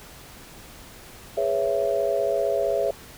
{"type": "chord", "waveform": "sine", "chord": "C# minor seventh", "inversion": "second", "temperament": "just", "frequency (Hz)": [415.8, 498.9, 554.4, 665.2], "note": ["G#4", "B4", "C#5", "E5"], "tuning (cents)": [2, 17, 0, 16], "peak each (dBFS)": [-27, -30, -25, -25], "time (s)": [1.37, 2.91], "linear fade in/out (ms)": 5, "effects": ["pink hiss -45 dBFS RMS until 3.17 s"]}